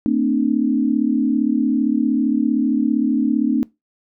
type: tone cluster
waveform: sine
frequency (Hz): 226.1 / 261.5 / 299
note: A3 / C4 / D4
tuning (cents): +47 / -1 / +31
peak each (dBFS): -19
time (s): 0.06-3.63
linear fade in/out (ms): 0
effects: noise-tail reverb RT60 0.2 s tail -22 dB re dry